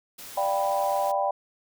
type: noise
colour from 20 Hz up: white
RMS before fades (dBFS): -42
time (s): 0.18-1.12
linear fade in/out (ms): 10
type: chord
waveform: sine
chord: G dominant seventh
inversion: second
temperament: equal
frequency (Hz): 587.3 / 698.5 / 784 / 987.8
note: D5 / F5 / G5 / B5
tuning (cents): 0 / 0 / 0 / 0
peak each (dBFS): -27 / -32 / -26 / -30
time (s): 0.37-1.31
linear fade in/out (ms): 5
effects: none